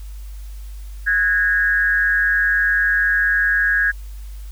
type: tone with frequency modulation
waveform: sine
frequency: 1646 Hz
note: G#6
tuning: 16 cents flat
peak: -14 dBFS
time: 1.06-3.92 s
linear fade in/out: 20 ms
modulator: 169 Hz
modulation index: 0.63
effects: added 50 Hz sine -30 dBFS peak until 4.51 s + white hiss -50 dBFS RMS until 4.51 s